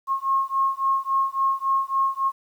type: beating tone pair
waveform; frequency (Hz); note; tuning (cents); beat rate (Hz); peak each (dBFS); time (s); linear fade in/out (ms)
sine; 1079 / 1082.6; C#6 / C#6; -47 / -41; 3.6; -23; 0.07-2.32; 50
effects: 9-bit